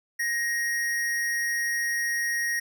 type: tone with amplitude modulation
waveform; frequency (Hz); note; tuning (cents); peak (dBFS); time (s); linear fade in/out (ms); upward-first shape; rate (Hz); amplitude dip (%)
square; 1876; A#6; +11; -24; 0.19-2.6; 10; sine; 213; 35
effects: none